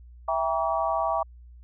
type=chord; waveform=sine; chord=E diminished seventh; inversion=none; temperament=just; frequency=659.3 / 791.1 / 949.3 / 1139.2 Hz; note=E5 / G5 / Bb5 / Db6; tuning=0 / +16 / +31 / +47 cents; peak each=-27 / -29 / -30 / -29 dBFS; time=0.28-1.23 s; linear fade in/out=5 ms; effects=added 60 Hz sine -45 dBFS peak until 1.63 s

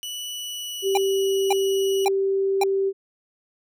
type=tone with pitch glide; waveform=sawtooth; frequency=2957 to 2930 Hz; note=F#7 to F#7; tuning=-2 to -18 cents; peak=-27 dBFS; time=0.03-2.05 s; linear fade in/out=0 ms; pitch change=-16 cents; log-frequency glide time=0.31-1.29 s
type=tone; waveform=sine; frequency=389.6 Hz; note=G4; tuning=11 cents flat; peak=-19 dBFS; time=0.82-2.93 s; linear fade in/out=50 ms
type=tone bursts; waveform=square; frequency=798 Hz; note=G5; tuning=31 cents sharp; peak=-19 dBFS; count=4; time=0.95-2.636 s; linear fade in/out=2 ms; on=24 ms; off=530 ms
effects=none

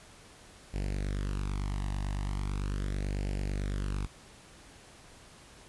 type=tone with flanger; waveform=sawtooth; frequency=49 Hz; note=G1; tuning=in tune; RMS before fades=-33 dBFS; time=0.73-4.07 s; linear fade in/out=20 ms; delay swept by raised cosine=0.41 to 1.07 ms; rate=0.39 Hz; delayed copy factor=+1; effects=pink hiss -54 dBFS RMS until 5.68 s + resampled to 24000 Hz

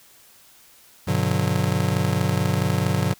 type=chord; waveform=square; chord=G major seventh; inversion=none; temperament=just; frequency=98 / 122.5 / 147 / 183.75 Hz; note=G2 / B2 / D3 / F#3; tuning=0 / -14 / +2 / -12 cents; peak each=-26 dBFS; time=1.07-3.14 s; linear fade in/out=10 ms; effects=white hiss -52 dBFS RMS until 3.19 s

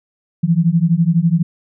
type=beating tone pair; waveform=sine; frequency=162 / 174 Hz; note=E3 / F3; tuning=-30 / -6 cents; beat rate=12 Hz; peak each=-14 dBFS; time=0.43-1.43 s; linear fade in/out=10 ms; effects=none

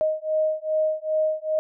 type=beating tone pair; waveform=sine; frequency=622.3 / 624.8 Hz; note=D#5 / D#5; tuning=0 / +7 cents; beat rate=2.5 Hz; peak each=-24 dBFS; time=0.01-1.59 s; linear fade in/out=0 ms; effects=none

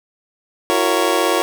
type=chord; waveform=25% pulse; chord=F# dominant seventh; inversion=third; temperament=just; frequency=333 / 370 / 462.5 / 555 Hz; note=E4 / F#4 / A#4 / C#5; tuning=+18 / 0 / -14 / +2 cents; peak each=-17 dBFS; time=0.7-1.42 s; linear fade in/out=0 ms; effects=none

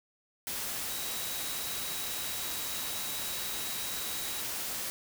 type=tone in noise; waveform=sine; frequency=3863 Hz; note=B7; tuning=39 cents flat; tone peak=-43 dBFS; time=0.9-4.41 s; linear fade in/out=0 ms; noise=white; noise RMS=-36 dBFS; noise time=0.47-4.9 s; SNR=-10 dB; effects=none

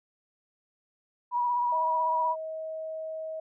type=tone with vibrato; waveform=sine; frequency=970 Hz; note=B5; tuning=31 cents flat; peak=-24 dBFS; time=1.31-2.36 s; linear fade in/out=50 ms; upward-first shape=sine; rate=16 Hz; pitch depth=30 cents each way
type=tone; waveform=sine; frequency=636 Hz; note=D#5; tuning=38 cents sharp; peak=-33 dBFS; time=1.72-3.4 s; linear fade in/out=5 ms
effects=none

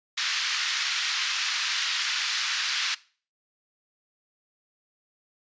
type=band-pass noise; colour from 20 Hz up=white; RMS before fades=-28 dBFS; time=0.17-2.95 s; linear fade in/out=10 ms; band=1300 to 5200 Hz; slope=24 dB/octave; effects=noise-tail reverb RT60 0.4 s tail -20 dB re dry + resampled to 16000 Hz

